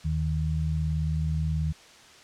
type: tone pair together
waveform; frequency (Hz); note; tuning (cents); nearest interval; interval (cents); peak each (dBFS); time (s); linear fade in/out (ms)
sine; 77.78 / 156.37; D#2 / D#3; 0 / +9; octave; 1209; -27; 0.04-1.73; 20
effects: white hiss -51 dBFS RMS until 2.23 s + low-pass 6000 Hz 12 dB/octave